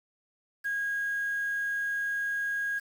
sine tone with quantisation, 1638 Hz, G#6, 24 cents flat, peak -28 dBFS, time 0.64-2.8 s, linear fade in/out 20 ms, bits 8, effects none

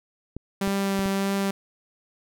clicks, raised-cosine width 3 ms, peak -20 dBFS, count 4, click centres 0.366 / 0.676 / 0.992 / 1.059 s
sawtooth tone with vibrato, 196 Hz, G3, in tune, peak -19 dBFS, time 0.61-1.51 s, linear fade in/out 5 ms, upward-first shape triangle, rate 1.7 Hz, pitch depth 13 cents each way
effects none

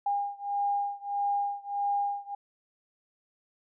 sine beating tone pair, 808 / 809.6 Hz, G#5 / G#5, -48 / -44 cents, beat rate 1.6 Hz, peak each -30 / -31 dBFS, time 0.06-2.35 s, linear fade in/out 5 ms, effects none

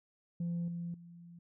sine tone with level steps, 171.4 Hz, F3, 32 cents flat, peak -31 / -36 / -50 dBFS, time 0.4-1.39 s, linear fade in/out 5 ms, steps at 0.68 / 0.94 s, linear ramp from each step 2 ms, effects tanh soft clip ceiling -31 dBFS

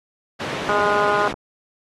pink band-pass noise, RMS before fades -29 dBFS, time 0.39-1.33 s, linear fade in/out 20 ms, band 180 to 3500 Hz, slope 12 dB/octave
harmonic tone, 206.3 Hz, G#3, 11 cents flat, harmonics 2 / 3 / 4 / 5 / 6 / 7, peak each -24 / -24 / -24 / -24 / -24 / -24 dBFS, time 0.69-1.28 s, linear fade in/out 0 ms
clicks, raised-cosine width 1 ms, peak -16 dBFS, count 2, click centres 1.325 / 1.34 s
effects AAC 32 kbps

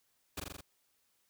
pink noise with echo, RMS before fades -39 dBFS, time 0.37-0.4 s, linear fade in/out 5 ms, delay 42 ms, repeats 5, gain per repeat -2 dB, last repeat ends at 0.61 s, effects white hiss -75 dBFS RMS until 1.29 s

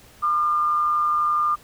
sine tone with amplitude modulation, 1204 Hz, D6, 43 cents sharp, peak -16 dBFS, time 0.22-1.56 s, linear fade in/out 20 ms, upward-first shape sine, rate 162 Hz, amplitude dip 40%, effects pink hiss -50 dBFS RMS until 1.63 s

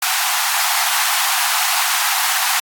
pink high-pass noise, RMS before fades -18 dBFS, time 0.02-2.6 s, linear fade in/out 5 ms, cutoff 720 Hz, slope 96 dB/octave, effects AAC 64 kbps

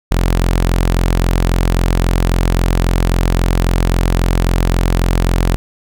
sawtooth tone, 43.71 Hz, F1, 2 cents sharp, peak -7 dBFS, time 0.11-5.56 s, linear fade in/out 0 ms, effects none

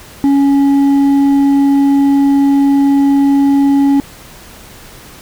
sine tone with hard clipping, 278.6 Hz, C#4, 9 cents sharp, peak -8 dBFS, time 0.24-4 s, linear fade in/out 0 ms, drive 4 dB, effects pink hiss -36 dBFS RMS until 5.21 s

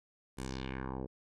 10% pulse tone with low-pass filter sweep, 65.41 Hz, C2, in tune, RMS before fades -40 dBFS, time 0.37-1.07 s, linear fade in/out 20 ms, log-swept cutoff 11000 to 500 Hz, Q 2.4, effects none

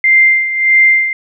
sine tone with tremolo, 2093 Hz, C7, in tune, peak -4 dBFS, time 0.04-1.13 s, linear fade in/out 2 ms, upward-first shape sine, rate 1.6 Hz, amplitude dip 70%, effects none

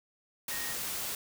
sine tone in noise, 1864.7 Hz, A#6, in tune, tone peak -41 dBFS, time 0.51-0.73 s, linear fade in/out 2 ms, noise white, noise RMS -36 dBFS, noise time 0.48-1.15 s, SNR -8 dB, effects none

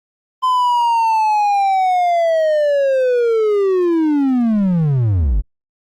triangle linear sweep, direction down, 1029 to 40.71 Hz, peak -10 dBFS, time 0.42-5.42 s, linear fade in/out 20 ms, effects Opus 24 kbps

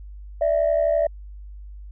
sine tone pair together, 587.3 / 659.2 Hz, D5 / E5, 0 / 0 cents, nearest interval major second, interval 200 cents, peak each -19 dBFS, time 0.41-1.07 s, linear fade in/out 5 ms, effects tanh soft clip ceiling -12 dBFS + added 50 Hz sine -36 dBFS peak until 1.91 s

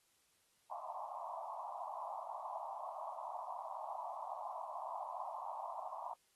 white band-pass noise, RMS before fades -45 dBFS, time 0.71-6.14 s, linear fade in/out 5 ms, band 630 to 1100 Hz, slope 96 dB/octave, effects white hiss -75 dBFS RMS until 6.35 s + AAC 32 kbps

